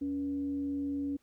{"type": "tone with frequency modulation", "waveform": "sine", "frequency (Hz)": 281.5, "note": "C#4", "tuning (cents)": 27, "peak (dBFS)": -31, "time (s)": [0.01, 1.17], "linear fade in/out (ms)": 10, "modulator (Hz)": 202, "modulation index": 0.24, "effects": ["pink hiss -73 dBFS RMS until 1.22 s"]}